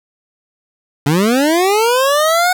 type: linear sweep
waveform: 25% pulse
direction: up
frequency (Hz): 134.8 to 740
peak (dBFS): -7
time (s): 1.06-2.53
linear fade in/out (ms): 5
effects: none